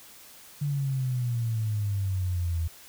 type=exponential sweep; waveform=sine; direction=down; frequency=146.83 to 80.9 Hz; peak=-25 dBFS; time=0.61-2.68 s; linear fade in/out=10 ms; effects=white hiss -50 dBFS RMS until 2.88 s